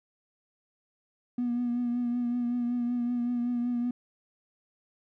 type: tone with vibrato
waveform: triangle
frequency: 241.9 Hz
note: B3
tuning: 36 cents flat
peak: -23 dBFS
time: 1.38-3.91 s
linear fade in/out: 5 ms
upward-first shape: triangle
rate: 5.3 Hz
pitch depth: 33 cents each way
effects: tanh soft clip ceiling -23 dBFS